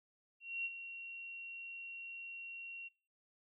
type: tone with ADSR envelope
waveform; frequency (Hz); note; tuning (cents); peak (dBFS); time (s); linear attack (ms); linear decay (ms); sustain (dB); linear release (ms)
sine; 2741; F7; -33; -35; 0.4-2.89; 250; 39; -10; 20
effects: noise-tail reverb RT60 0.4 s tail -24 dB re dry